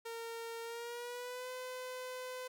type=tone with pitch glide; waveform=sawtooth; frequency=460 to 507.5 Hz; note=A#4 to B4; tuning=-23 to +47 cents; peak=-38 dBFS; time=0.05-2.48 s; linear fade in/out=10 ms; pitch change=+170 cents; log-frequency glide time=0.62-1.5 s; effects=none